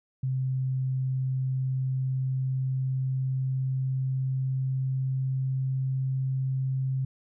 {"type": "tone with pitch glide", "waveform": "sine", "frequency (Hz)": [130.81, 132.25], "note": ["C3", "C3"], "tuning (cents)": [0, 19], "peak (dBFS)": -25, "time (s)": [0.23, 7.05], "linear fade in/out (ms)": 5, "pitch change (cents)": 19, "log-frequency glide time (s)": [0.91, 6.06], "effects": []}